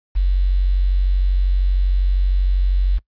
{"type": "tone with quantisation", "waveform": "sine", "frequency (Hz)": 46.39, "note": "F#1", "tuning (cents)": 5, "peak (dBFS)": -13, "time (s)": [0.15, 2.99], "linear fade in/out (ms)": 20, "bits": 7, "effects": ["noise-tail reverb RT60 0.1 s tail -21 dB re dry", "resampled to 11025 Hz"]}